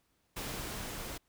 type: noise with level ramp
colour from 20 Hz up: pink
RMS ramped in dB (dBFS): -39 to -42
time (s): 0.36-1.18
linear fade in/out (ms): 10
effects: pink hiss -75 dBFS RMS until 1.28 s